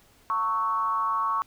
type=tone with frequency modulation; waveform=sine; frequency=1108.7 Hz; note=C#6; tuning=in tune; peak=-23 dBFS; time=0.3-1.42 s; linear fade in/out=0 ms; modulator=202 Hz; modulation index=0.69; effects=pink hiss -59 dBFS RMS until 1.46 s